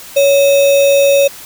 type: tone with sample-and-hold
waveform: sine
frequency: 559 Hz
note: C#5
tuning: 14 cents sharp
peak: -6 dBFS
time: 0.16-1.28 s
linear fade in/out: 10 ms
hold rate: 3150 Hz
effects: white hiss -33 dBFS RMS until 1.45 s